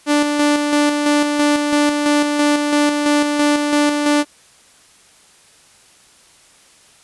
sawtooth tone with tremolo, 293.7 Hz, D4, in tune, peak -8 dBFS, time 0.06-4.25 s, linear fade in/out 50 ms, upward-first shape square, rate 3 Hz, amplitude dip 40%, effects white hiss -49 dBFS RMS until 7.03 s + resampled to 24000 Hz

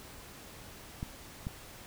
clicks, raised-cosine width 5 ms, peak -23 dBFS, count 2, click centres 1.029 / 1.469 s, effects pink hiss -50 dBFS RMS until 1.86 s

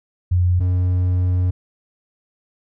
sine / triangle tone pair in turn, 89.4 / 90.54 Hz, F2 / F#2, +41 / -37 cents, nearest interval unison, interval 22 cents, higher second, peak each -13 dBFS, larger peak neither, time 0.31-0.6 / 0.6-1.51 s, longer second, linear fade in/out 10 ms, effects none

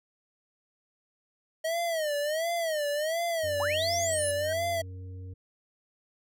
square tone with vibrato, 630 Hz, D#5, 21 cents sharp, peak -28 dBFS, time 1.64-4.82 s, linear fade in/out 10 ms, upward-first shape sine, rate 1.4 Hz, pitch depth 150 cents each way
harmonic tone, 92.5 Hz, F#2, in tune, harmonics 1 / 3 / 5, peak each -38 / -53 / -54 dBFS, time 3.43-5.34 s, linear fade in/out 10 ms
sine linear sweep, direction up, 740 to 10548 Hz, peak -30 dBFS, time 3.6-4.31 s, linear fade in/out 0 ms
sine tone with exponential growth, 1568 Hz, G6, in tune, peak -35 dBFS, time 4.38-4.53 s, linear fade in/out 5 ms, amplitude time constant 31 ms
effects none

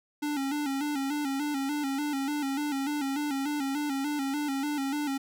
square tone with vibrato, 283.5 Hz, C#4, 39 cents sharp, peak -29 dBFS, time 0.22-5.18 s, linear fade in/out 10 ms, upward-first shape square, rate 3.4 Hz, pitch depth 72 cents each way, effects none

